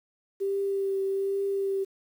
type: tone with vibrato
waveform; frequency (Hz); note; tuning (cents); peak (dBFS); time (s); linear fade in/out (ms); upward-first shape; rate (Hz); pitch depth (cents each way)
sine; 392; G4; 0; -25; 0.4-1.85; 20; triangle; 1.2; 20
effects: 9-bit